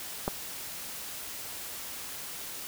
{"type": "clicks", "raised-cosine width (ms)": 1, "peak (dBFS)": [-14, -23], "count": 2, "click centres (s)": [0.279, 0.284], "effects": ["white hiss -40 dBFS RMS until 2.67 s"]}